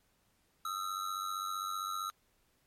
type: ring-modulated tone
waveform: square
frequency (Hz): 1296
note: E6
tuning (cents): -30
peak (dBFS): -33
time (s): 0.65-2.1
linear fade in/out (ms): 0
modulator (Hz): 47.7
effects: pink hiss -73 dBFS RMS until 2.66 s + MP3 64 kbps